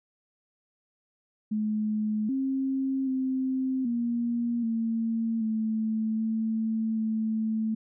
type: tone with pitch steps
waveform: sine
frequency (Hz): 213.9 / 267.3 / 261.5 / 236.5 / 226.9 / 219.7 / 222 / 220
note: A3 / C4 / C4 / A#3 / A#3 / A3 / A3 / A3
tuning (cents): -49 / +37 / -1 / +25 / -47 / -2 / +16 / 0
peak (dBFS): -25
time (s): 1.51-7.75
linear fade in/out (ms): 10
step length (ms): 780
effects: none